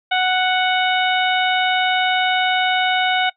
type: harmonic tone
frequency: 740 Hz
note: F#5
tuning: in tune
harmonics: 1 / 2 / 3 / 4 / 5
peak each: -18 / -21 / -23 / -24 / -25 dBFS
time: 0.11-3.3 s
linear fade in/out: 10 ms
effects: noise-tail reverb RT60 0.1 s tail -21 dB re dry